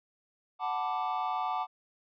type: chord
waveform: triangle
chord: B minor seventh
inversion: second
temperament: equal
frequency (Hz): 740 / 880 / 987.8 / 1174.7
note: F#5 / A5 / B5 / D6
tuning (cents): 0 / 0 / 0 / 0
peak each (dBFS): -32 / -33 / -38 / -33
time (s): 0.59-1.67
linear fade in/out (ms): 50
effects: resampled to 11025 Hz